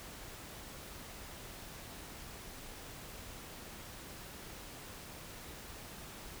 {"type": "silence", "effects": ["pink hiss -49 dBFS RMS until 6.4 s"]}